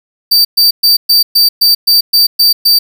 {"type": "tone bursts", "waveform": "45% pulse", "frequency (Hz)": 4637, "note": "D8", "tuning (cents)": -23, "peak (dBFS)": -4, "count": 10, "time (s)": [0.31, 2.79], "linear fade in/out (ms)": 10, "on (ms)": 140, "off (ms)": 120, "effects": ["7-bit"]}